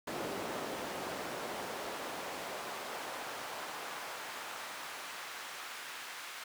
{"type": "noise with high-pass filter sweep", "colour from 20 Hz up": "brown", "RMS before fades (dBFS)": -42, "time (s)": [0.07, 6.44], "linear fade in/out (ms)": 5, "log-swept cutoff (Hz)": [370, 1600], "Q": 0.86, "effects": []}